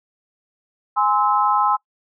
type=chord; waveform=sine; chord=Ab augmented; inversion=none; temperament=just; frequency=830.6 / 1038.3 / 1297.8 Hz; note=Ab5 / C6 / E6; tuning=0 / -14 / -27 cents; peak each=-19 / -19 / -20 dBFS; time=0.96-1.77 s; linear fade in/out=20 ms; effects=noise-tail reverb RT60 0.1 s tail -23 dB re dry